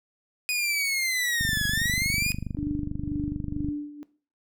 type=linear two-way sweep; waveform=sawtooth; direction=down then up; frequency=2489 to 1661.2 to 2489 Hz; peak=-21 dBFS; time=0.49-2.32 s; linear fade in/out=0 ms; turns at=1.67 s
type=click train; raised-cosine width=5 ms; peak=-19 dBFS; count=57; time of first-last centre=1.41-3.686 s; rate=24.6 Hz
type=tone with tremolo; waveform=sine; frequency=293.7 Hz; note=D4; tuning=in tune; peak=-26 dBFS; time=2.57-4.03 s; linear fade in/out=0 ms; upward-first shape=sine; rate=2 Hz; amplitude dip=80%
effects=noise-tail reverb RT60 0.4 s tail -18 dB re dry